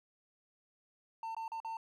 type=tone with dropouts; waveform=triangle; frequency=901 Hz; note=A5; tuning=41 cents sharp; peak=-36 dBFS; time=1.23-1.77 s; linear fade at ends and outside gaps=2 ms; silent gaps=1.348-1.366 / 1.48-1.518 / 1.602-1.647 s; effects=none